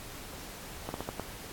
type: slowing click train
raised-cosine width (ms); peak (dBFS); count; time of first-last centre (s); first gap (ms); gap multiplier
1; -20; 5; 0.89-1.197; 51; 1.28
effects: pink hiss -45 dBFS RMS until 1.52 s + AAC 64 kbps